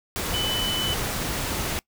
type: tone in noise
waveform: sine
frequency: 3000 Hz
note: F#7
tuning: 23 cents sharp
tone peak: -25 dBFS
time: 0.34-0.94 s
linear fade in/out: 0 ms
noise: pink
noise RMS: -28 dBFS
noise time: 0.16-1.79 s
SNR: 0 dB
effects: noise-tail reverb RT60 0.1 s tail -23 dB re dry